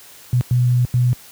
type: tone bursts at uneven times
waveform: sine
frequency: 123.47 Hz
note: B2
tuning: in tune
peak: -12 dBFS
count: 3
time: 0.33-0.41 / 0.51-0.85 / 0.94-1.13 s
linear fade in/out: 0 ms
effects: white hiss -43 dBFS RMS until 1.31 s + high-pass 60 Hz 12 dB/octave